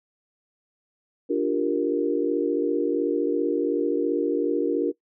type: chord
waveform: sine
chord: G minor seventh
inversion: second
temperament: equal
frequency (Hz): 293.7 / 349.2 / 392 / 466.2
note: D4 / F4 / G4 / Bb4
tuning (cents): 0 / 0 / 0 / 0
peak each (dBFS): -25 / -26 / -29 / -25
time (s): 1.29-4.92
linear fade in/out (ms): 20
effects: noise-tail reverb RT60 0.1 s tail -18 dB re dry